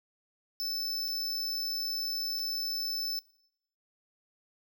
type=tone with dropouts; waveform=square; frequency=5274 Hz; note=E8; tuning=in tune; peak=-32 dBFS; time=0.6-3.19 s; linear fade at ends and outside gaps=0 ms; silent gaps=1.081-1.085 / 2.39-2.394 s; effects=noise-tail reverb RT60 0.8 s tail -21 dB re dry